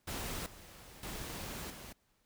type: noise with level steps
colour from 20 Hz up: pink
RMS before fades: -40 / -54 / -43 / -49 dBFS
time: 0.07-1.93 s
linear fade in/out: 10 ms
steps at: 0.46 / 1.03 / 1.7 s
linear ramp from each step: 2 ms
effects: pink hiss -75 dBFS RMS until 2.25 s